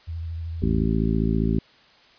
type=tone with vibrato; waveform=sine; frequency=82.6 Hz; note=E2; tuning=4 cents sharp; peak=-28 dBFS; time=0.07-0.86 s; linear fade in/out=20 ms; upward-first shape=square; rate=13 Hz; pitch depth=29 cents each way
type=harmonic tone; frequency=55 Hz; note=A1; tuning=in tune; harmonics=1 / 2 / 3 / 4 / 5 / 6 / 7; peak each=-25 / -28 / -25 / -25 / -29 / -33 / -31 dBFS; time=0.62-1.59 s; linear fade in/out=5 ms
effects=white hiss -54 dBFS RMS until 2.18 s + resampled to 11025 Hz